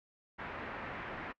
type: low-pass noise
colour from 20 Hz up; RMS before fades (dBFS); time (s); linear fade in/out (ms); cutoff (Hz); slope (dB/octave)
white; -43; 0.38-1.33; 20; 2000; 24
effects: noise-tail reverb RT60 0.1 s tail -24 dB re dry